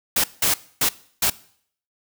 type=noise bursts at uneven times; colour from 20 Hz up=white; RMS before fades=-19 dBFS; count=4; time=0.16-0.24 / 0.42-0.54 / 0.81-0.89 / 1.22-1.3 s; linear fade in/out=5 ms; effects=noise-tail reverb RT60 0.6 s tail -20 dB re dry